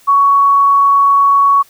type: tone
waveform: sine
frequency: 1118 Hz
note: C#6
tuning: 14 cents sharp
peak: -6 dBFS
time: 0.07-1.63 s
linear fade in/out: 20 ms
effects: white hiss -47 dBFS RMS until 1.69 s